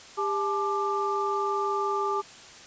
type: tone cluster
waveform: sine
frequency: 400.2 / 861 / 1187 Hz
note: G4 / A5 / D6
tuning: +36 / -38 / +18 cents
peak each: -29 / -31 / -28 dBFS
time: 0.17-2.22 s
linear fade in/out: 20 ms
effects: white hiss -47 dBFS RMS until 2.66 s + resampled to 16000 Hz